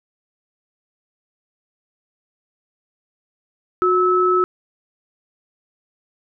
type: tone pair together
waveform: sine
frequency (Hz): 364.6 / 1300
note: F#4 / E6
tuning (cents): -25 / -24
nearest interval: octave + minor seventh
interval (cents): 2201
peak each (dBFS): -16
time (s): 3.82-4.44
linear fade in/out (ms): 0
effects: none